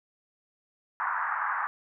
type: band-pass noise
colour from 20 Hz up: pink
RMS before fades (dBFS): -30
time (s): 1-1.67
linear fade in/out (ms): 0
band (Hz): 890 to 1700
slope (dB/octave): 48
effects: none